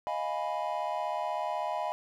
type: chord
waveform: triangle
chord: F half-diminished seventh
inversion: third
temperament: equal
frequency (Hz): 622.3 / 698.5 / 830.6 / 987.8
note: Eb5 / F5 / Ab5 / Cb6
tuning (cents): 0 / 0 / 0 / 0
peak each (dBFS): -34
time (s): 0.07-1.92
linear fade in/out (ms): 0
effects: none